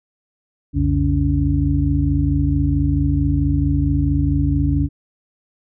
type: tone cluster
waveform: sine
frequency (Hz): 62.9 / 87.4 / 141.4 / 284.3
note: B1 / F2 / C#3 / C#4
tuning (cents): +32 / +2 / +35 / +44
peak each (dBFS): -20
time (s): 0.73-4.89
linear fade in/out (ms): 50
effects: none